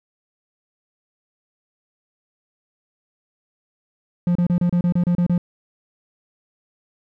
triangle tone bursts, 175.4 Hz, F3, 8 cents sharp, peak -13 dBFS, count 10, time 4.27-5.379 s, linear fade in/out 2 ms, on 83 ms, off 31 ms, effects none

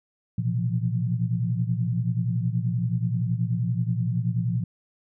sine tone cluster, 116.9 / 127.4 / 169.3 / 177.5 Hz, A#2 / C3 / E3 / F3, +5 / -46 / +46 / +28 cents, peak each -25 / -29 / -29 / -32 dBFS, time 0.38-4.64 s, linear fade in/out 5 ms, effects none

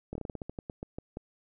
slowing click train, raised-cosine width 2 ms, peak -24 dBFS, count 14, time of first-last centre 0.13-1.171 s, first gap 23 ms, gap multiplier 1.19, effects none

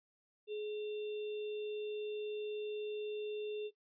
sine tone with sample-and-hold, 421.9 Hz, G#4, 27 cents sharp, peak -37 dBFS, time 0.47-3.71 s, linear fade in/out 50 ms, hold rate 3150 Hz, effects noise-tail reverb RT60 0.1 s tail -18 dB re dry + resampled to 11025 Hz

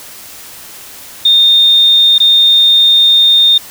sine tone with dropouts, 3650 Hz, A#7, 37 cents flat, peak -4 dBFS, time 1.25-3.58 s, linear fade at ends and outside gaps 5 ms, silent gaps 2.182-2.201 s, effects white hiss -32 dBFS RMS until 3.7 s

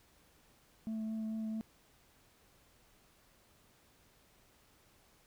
sine tone with vibrato, 220 Hz, A3, in tune, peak -33 dBFS, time 0.87-1.61 s, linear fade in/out 0 ms, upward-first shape triangle, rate 4.5 Hz, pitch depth 13 cents each way, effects tanh soft clip ceiling -35 dBFS + pink hiss -67 dBFS RMS until 5.26 s

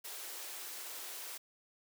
white high-pass noise, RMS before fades -45 dBFS, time 0.04-1.38 s, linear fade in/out 10 ms, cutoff 320 Hz, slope 48 dB/octave, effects none

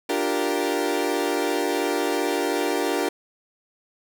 30% pulse chord, G minor seventh, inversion second, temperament equal, 293.7 / 349.2 / 392 / 466.2 Hz, D4 / F4 / G4 / Bb4, 0 / 0 / 0 / 0 cents, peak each -25 dBFS, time 0.09-3.09 s, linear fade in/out 5 ms, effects none

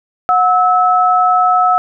sine tone pair together, 729.6 / 1300 Hz, F#5 / E6, -24 / -24 cents, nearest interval minor seventh, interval 1000 cents, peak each -11 dBFS, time 0.29-1.78 s, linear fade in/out 0 ms, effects none

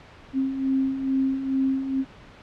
sine beating tone pair, 265 / 267.3 Hz, C4 / C4, +22 / +37 cents, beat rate 2.3 Hz, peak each -29 / -22 dBFS, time 0.33-2.05 s, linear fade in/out 50 ms, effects pink hiss -47 dBFS RMS until 2.42 s + low-pass 3000 Hz 12 dB/octave

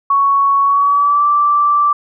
sine tone with pitch glide, 1113 to 1169 Hz, C#6 to D6, +7 to -8 cents, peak -9 dBFS, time 0.1-1.93 s, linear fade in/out 5 ms, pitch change +85 cents, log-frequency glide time 0.63-1.26 s, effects none

